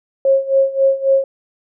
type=tone with tremolo; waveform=sine; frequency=541 Hz; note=C#5; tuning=42 cents flat; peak=-8 dBFS; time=0.25-1.24 s; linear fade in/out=2 ms; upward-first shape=sine; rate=3.7 Hz; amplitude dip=85%; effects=none